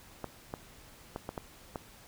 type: clicks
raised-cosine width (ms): 1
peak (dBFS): -22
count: 6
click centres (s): 0.243 / 0.539 / 1.161 / 1.291 / 1.378 / 1.758
effects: pink hiss -55 dBFS RMS until 2.07 s